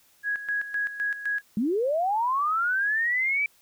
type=tone with tremolo; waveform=sine; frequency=1661.2 Hz; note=G#6; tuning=in tune; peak=-24 dBFS; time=0.23-1.42 s; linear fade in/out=50 ms; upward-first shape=square; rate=3.9 Hz; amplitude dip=70%
type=linear sweep; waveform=sine; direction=up; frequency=195.5 to 2334 Hz; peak=-22 dBFS; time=1.57-3.46 s; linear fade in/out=2 ms
effects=white hiss -61 dBFS RMS until 3.61 s